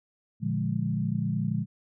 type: chord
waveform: sine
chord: Bb dominant seventh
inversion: none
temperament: equal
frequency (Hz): 116.54 / 146.83 / 174.61 / 207.7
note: Bb2 / D3 / F3 / Ab3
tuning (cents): 0 / 0 / 0 / 0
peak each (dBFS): -31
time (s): 0.4-1.66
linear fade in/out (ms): 50
effects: none